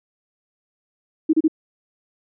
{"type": "tone bursts", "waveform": "sine", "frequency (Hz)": 316.4, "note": "D#4", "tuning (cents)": 29, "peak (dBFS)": -12, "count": 3, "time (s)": [1.29, 1.481], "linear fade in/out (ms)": 10, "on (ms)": 43, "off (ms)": 31, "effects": []}